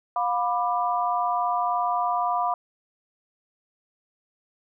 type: chord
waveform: sine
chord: B diminished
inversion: second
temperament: just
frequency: 711.2 / 987.8 / 1185.3 Hz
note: F5 / B5 / D6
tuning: +31 / 0 / +16 cents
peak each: -25 / -26 / -28 dBFS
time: 0.16-2.54 s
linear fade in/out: 2 ms
effects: none